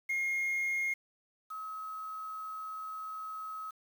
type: tone pair in turn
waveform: sine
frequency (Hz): 2141 / 1281.5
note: C7 / E6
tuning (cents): +39 / -49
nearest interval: major sixth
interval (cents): 888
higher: first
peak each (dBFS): -27 / -38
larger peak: first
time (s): 0.09-0.94 / 1.5-3.71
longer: second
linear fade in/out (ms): 10
effects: tanh soft clip ceiling -29 dBFS + 9-bit